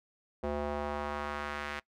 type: tone with band-pass filter sweep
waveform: square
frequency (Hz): 73.2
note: D2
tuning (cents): -5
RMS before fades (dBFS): -36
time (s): 0.43-1.8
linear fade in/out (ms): 10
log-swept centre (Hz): 540 to 1900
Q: 1.3
effects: noise-tail reverb RT60 0.1 s tail -22 dB re dry